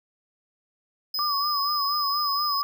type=tone; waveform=square; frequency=5040 Hz; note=D#8; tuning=21 cents sharp; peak=-26 dBFS; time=1.14-2.62 s; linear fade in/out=5 ms
type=tone with vibrato; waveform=sine; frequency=1153 Hz; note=D6; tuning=32 cents flat; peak=-25 dBFS; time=1.19-2.63 s; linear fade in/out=0 ms; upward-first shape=sine; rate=4.2 Hz; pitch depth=79 cents each way
effects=none